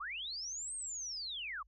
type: linear two-way sweep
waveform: sine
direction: up then down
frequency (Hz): 1046.5 to 8560 to 1047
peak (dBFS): -39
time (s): 0-1.63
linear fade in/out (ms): 10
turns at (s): 0.75
effects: added 50 Hz sine -64 dBFS peak until 1.67 s